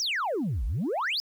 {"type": "exponential two-way sweep", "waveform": "sine", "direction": "down then up", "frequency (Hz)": [6100, 46.88, 5300], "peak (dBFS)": -24, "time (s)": [0, 1.2], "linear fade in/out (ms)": 0, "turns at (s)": 0.65, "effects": ["tanh soft clip ceiling -24 dBFS", "10-bit"]}